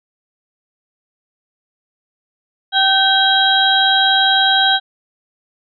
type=harmonic tone with a mistuned harmonic; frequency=773 Hz; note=G5; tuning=24 cents flat; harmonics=1 / 2 / 4 / 5; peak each=-16 / -16 / -16 / -16 dBFS; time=2.72-4.8 s; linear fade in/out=50 ms; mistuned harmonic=4; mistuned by=+82 cents; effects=none